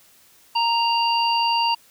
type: harmonic tone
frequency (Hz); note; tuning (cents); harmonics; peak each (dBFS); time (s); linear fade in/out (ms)
931; A#5; -2; 1 / 3 / 5; -19 / -24 / -26; 0.55-1.75; 10
effects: white hiss -54 dBFS RMS until 1.9 s